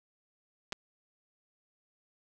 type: clicks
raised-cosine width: 0.2 ms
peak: -19 dBFS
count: 2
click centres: 0.723 / 0.728 s
effects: none